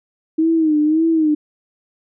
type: tone with vibrato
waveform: sine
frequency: 313.8 Hz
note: D#4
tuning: 15 cents sharp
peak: -12 dBFS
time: 0.38-1.35 s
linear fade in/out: 10 ms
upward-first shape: sine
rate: 1.8 Hz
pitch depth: 81 cents each way
effects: none